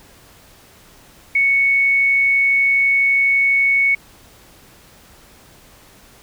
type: tone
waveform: sine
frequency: 2217 Hz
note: C#7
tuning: in tune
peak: -12 dBFS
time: 1.35-3.95 s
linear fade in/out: 5 ms
effects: pink hiss -47 dBFS RMS until 6.22 s